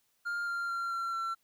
triangle tone with pitch steps, 1404 / 1390.3 / 1376.7 / 1363.2 / 1349.9 Hz, F6 / F6 / F6 / F6 / E6, +9 / -8 / -25 / -42 / +41 cents, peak -30 dBFS, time 0.25-1.35 s, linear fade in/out 20 ms, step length 220 ms, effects white hiss -74 dBFS RMS until 1.43 s

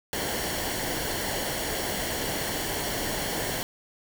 pink noise with comb filter, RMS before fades -30 dBFS, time 0.13-3.63 s, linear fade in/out 0 ms, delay 0.8 ms, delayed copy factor -0.55, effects none

